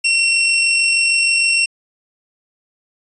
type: tone with amplitude modulation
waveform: sawtooth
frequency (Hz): 2723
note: F7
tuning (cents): -44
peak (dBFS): -8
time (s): 0.04-1.66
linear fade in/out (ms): 10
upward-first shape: sine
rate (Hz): 46.5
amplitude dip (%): 25
effects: resampled to 22050 Hz